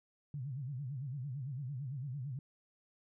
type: tone with vibrato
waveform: sine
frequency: 134.3 Hz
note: C3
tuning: 46 cents sharp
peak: -38 dBFS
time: 0.34-2.39 s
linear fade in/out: 2 ms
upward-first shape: sine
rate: 8.9 Hz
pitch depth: 180 cents each way
effects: none